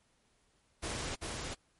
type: noise with echo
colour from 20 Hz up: pink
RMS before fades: -38 dBFS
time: 0.82-1.16 s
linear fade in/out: 20 ms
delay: 390 ms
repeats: 1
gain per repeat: -2 dB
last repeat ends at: 1.55 s
effects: pink hiss -72 dBFS RMS until 1.79 s + MP3 48 kbps